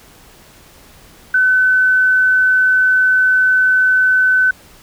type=tone; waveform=sine; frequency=1513 Hz; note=F#6; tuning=38 cents sharp; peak=-9 dBFS; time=1.34-4.51 s; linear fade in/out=5 ms; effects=pink hiss -44 dBFS RMS until 4.82 s